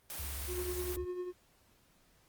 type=noise; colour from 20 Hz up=white; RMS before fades=-42 dBFS; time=0.1-0.96 s; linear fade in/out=0 ms
type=tone with vibrato; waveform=sine; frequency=70.5 Hz; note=C#2; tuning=30 cents sharp; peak=-40 dBFS; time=0.19-1.05 s; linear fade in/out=5 ms; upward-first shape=sine; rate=17 Hz; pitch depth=210 cents each way
type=tone with tremolo; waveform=triangle; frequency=360 Hz; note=F#4; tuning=47 cents flat; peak=-32 dBFS; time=0.47-1.33 s; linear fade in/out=50 ms; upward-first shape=triangle; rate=9.9 Hz; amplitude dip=60%
effects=pink hiss -68 dBFS RMS until 2.28 s + Opus 32 kbps